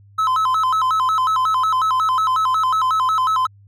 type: tone with vibrato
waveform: triangle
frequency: 1154 Hz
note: D6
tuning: 31 cents flat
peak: -13 dBFS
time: 0.18-3.47 s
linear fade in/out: 10 ms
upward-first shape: square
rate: 5.5 Hz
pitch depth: 200 cents each way
effects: added 100 Hz sine -45 dBFS peak until 3.67 s